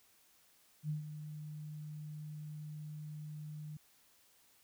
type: tone with ADSR envelope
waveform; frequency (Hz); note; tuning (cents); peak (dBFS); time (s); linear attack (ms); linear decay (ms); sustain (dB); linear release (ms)
sine; 151.7; D#3; -44; -33; 0.83-3.77; 65; 130; -10; 4
effects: white hiss -68 dBFS RMS until 4.63 s